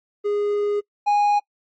triangle tone pair in turn, 412 / 824 Hz, G#4 / G#5, -14 / -14 cents, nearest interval octave, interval 1200 cents, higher second, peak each -17 / -13 dBFS, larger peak second, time 0.24-0.81 / 1.06-1.4 s, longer first, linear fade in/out 20 ms, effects noise-tail reverb RT60 0.1 s tail -26 dB re dry + MP3 32 kbps

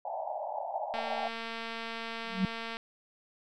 white band-pass noise, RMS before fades -36 dBFS, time 0.05-1.28 s, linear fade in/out 5 ms, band 590 to 880 Hz, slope 96 dB/octave
click train, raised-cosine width 0.3 ms, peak -23 dBFS, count 418, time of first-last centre 0.94-2.769 s, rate 228 Hz
sine tone with exponential growth, 190.5 Hz, G3, 49 cents flat, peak -21 dBFS, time 2.24-2.45 s, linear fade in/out 0 ms, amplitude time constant 44 ms
effects none

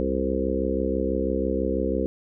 harmonic tone with a mistuned harmonic, 66.1 Hz, C2, 18 cents sharp, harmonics 1 / 3 / 4 / 5 / 6 / 7 / 8, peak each -30 / -30 / -30 / -30 / -30 / -30 / -30 dBFS, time 0-2.06 s, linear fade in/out 0 ms, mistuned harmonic 8, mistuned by -20 cents, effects none

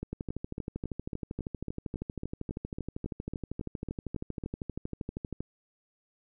two click trains, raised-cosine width 3 ms, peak -22 / -22 dBFS, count 68 / 17, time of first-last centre 0.13-5.406 / 0.03-4.438 s, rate 12.7 / 3.63 Hz, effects none

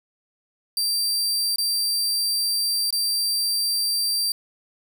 sawtooth tone with dropouts, 4699 Hz, D8, in tune, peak -18 dBFS, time 0.77-4.32 s, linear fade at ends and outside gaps 2 ms, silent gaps 1.56-1.583 / 2.906-2.926 s, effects none

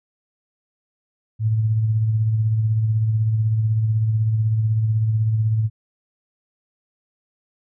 sine tone with tremolo, 110 Hz, A2, in tune, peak -14 dBFS, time 1.39-5.7 s, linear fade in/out 50 ms, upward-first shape triangle, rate 16 Hz, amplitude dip 45%, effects none

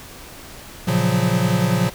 square chord, Gb major seventh, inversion first, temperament equal, 116.54 / 138.59 / 174.61 / 185 Hz, Bb2 / Db3 / F3 / Gb3, 0 / 0 / 0 / 0 cents, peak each -23 / -24 / -21 / -23 dBFS, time 0.87-1.9 s, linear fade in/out 10 ms, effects pink hiss -39 dBFS RMS until 1.94 s

